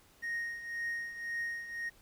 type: tone with tremolo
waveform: triangle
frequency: 1864.7 Hz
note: A#6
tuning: in tune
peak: -30 dBFS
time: 0.22-1.9 s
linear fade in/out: 20 ms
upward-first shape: triangle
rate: 1.9 Hz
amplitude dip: 75%
effects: tanh soft clip ceiling -27 dBFS + pink hiss -63 dBFS RMS until 2.01 s